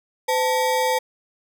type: ring-modulated tone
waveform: square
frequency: 698.5 Hz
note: F5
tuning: in tune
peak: -16 dBFS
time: 0.28-0.99 s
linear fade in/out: 10 ms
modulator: 189 Hz
effects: none